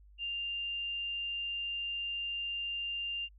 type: tone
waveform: sine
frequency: 2794 Hz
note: F7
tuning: in tune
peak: -34 dBFS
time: 0.18-3.29 s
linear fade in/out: 50 ms
effects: added 50 Hz sine -55 dBFS peak until 3.38 s